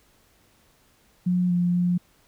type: tone with pitch steps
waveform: sine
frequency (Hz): 179.6 / 176 / 177.1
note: F3 / F3 / F3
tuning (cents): +49 / +14 / +24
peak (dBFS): -19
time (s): 1.26-1.98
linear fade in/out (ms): 10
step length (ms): 240
effects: pink hiss -61 dBFS RMS until 2.27 s